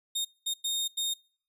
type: tone bursts at uneven times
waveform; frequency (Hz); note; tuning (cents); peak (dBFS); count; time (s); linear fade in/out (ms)
sawtooth; 3689; A#7; -19; -25; 4; 0.15-0.25 / 0.46-0.54 / 0.64-0.88 / 0.97-1.14; 10
effects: noise-tail reverb RT60 0.5 s tail -26 dB re dry + resampled to 32000 Hz